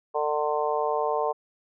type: harmonic tone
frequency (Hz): 150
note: D3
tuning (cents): +37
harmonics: 3 / 4 / 5 / 6 / 7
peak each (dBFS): -28 / -29 / -30 / -31 / -31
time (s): 0.14-1.33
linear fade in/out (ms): 20
effects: none